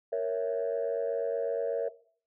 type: chord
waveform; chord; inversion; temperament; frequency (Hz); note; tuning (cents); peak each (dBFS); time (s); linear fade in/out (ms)
sine; A# diminished; none; equal; 466.2 / 554.4 / 659.3; A#4 / C#5 / E5; 0 / 0 / 0; -30 / -31 / -32; 0.12-1.89; 10
effects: noise-tail reverb RT60 0.5 s tail -18 dB re dry + tanh soft clip ceiling -22 dBFS